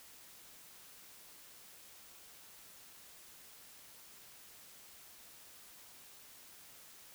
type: silence
effects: white hiss -57 dBFS RMS until 7.14 s